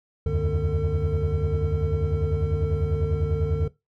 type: tone cluster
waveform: triangle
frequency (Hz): 73.4 / 83.5 / 93.6 / 149 / 449.7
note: D2 / E2 / F#2 / D3 / A4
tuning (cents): 0 / +23 / +20 / +25 / +38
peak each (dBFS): -25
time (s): 0.26-3.68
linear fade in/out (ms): 5
effects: noise-tail reverb RT60 0.2 s tail -19 dB re dry + tanh soft clip ceiling -14 dBFS